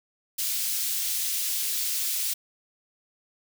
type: high-pass noise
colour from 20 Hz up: white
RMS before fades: -28 dBFS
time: 0.38-2.34 s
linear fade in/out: 10 ms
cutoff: 3300 Hz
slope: 12 dB/octave
effects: none